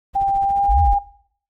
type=noise with tremolo; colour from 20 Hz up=brown; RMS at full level=-34 dBFS; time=0.13-0.96 s; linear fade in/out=20 ms; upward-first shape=sine; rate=14 Hz; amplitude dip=100%
type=tone with pitch glide; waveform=sine; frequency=790 to 806.6 Hz; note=G5 to G5; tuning=+13 to +49 cents; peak=-15 dBFS; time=0.15-0.99 s; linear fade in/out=10 ms; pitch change=+36 cents; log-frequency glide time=0.42-0.71 s
type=exponential two-way sweep; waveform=sine; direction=up then down; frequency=40.88 to 85.7 to 40.88 Hz; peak=-14 dBFS; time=0.68-0.95 s; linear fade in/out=20 ms; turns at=0.81 s
effects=noise-tail reverb RT60 0.6 s tail -19 dB re dry